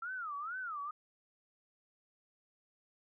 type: tone with vibrato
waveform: sine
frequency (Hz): 1318.5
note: E6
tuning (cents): 0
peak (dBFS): -38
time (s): 0.02-0.91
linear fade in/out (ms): 5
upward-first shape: sine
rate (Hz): 2.2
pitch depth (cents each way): 260
effects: none